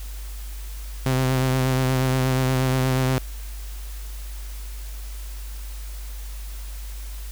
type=tone with vibrato; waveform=sawtooth; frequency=130 Hz; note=C3; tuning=11 cents flat; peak=-15 dBFS; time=1.06-3.18 s; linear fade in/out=0 ms; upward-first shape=triangle; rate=8.4 Hz; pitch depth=29 cents each way; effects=added 50 Hz sine -31 dBFS peak until 7.31 s + white hiss -44 dBFS RMS until 7.31 s